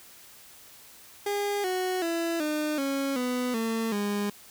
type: tone with pitch steps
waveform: 30% pulse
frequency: 407.1 / 369 / 334.5 / 303.2 / 274.9 / 249.2 / 225.9 / 204.7 Hz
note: G#4 / F#4 / E4 / D#4 / C#4 / B3 / A3 / G#3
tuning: -35 / -5 / +25 / -45 / -14 / +16 / +46 / -25 cents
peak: -24 dBFS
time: 1.26-4.3 s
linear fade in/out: 5 ms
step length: 380 ms
effects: white hiss -51 dBFS RMS until 4.5 s